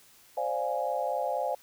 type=chord; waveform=sine; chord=D half-diminished seventh; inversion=third; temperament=equal; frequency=523.3 / 587.3 / 698.5 / 830.6 Hz; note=C5 / D5 / F5 / Ab5; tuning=0 / 0 / 0 / 0 cents; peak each=-33 dBFS; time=0.37-1.55 s; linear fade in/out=5 ms; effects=white hiss -58 dBFS RMS until 1.62 s